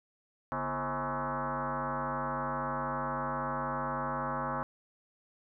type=tone with frequency modulation; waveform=sine; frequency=143.1 Hz; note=D3; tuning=45 cents flat; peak=-31 dBFS; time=0.52-4.63 s; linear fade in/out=0 ms; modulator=195 Hz; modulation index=6.6; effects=none